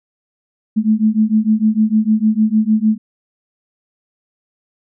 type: beating tone pair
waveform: sine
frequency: 213.6 / 220.2 Hz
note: G#3 / A3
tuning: +49 / +2 cents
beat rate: 6.6 Hz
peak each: -14 dBFS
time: 0.76-2.98 s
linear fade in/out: 20 ms
effects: none